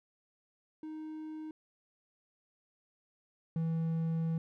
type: tone pair in turn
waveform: triangle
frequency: 311.6 / 163.31 Hz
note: D#4 / E3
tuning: +3 / -16 cents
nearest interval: major seventh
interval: 1119 cents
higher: first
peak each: -38 / -28 dBFS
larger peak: second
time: 0.83-1.51 / 3.56-4.38 s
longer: second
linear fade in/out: 2 ms
effects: none